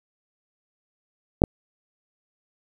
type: clicks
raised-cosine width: 2 ms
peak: -3 dBFS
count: 2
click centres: 1.419 / 1.438 s
effects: 7-bit